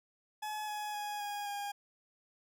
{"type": "tone with pitch steps", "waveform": "40% pulse", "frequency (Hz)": [851, 841.2, 831.6, 822, 812.6], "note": ["G#5", "G#5", "G#5", "G#5", "G#5"], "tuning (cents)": [42, 22, 2, -18, -38], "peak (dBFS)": -36, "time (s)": [0.42, 1.72], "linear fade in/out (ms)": 10, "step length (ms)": 260, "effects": []}